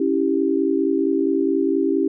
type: chord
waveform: sine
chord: C# diminished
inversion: none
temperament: equal with one note detuned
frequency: 277.2 / 327.5 / 392 Hz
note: C#4 / E4 / G4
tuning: 0 / -11 / 0 cents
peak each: -21 dBFS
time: 0-2.08 s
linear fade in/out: 5 ms
effects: none